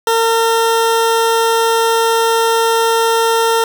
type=tone; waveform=20% pulse; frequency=455.8 Hz; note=A#4; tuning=39 cents flat; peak=-6 dBFS; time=0.07-3.64 s; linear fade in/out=2 ms; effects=7-bit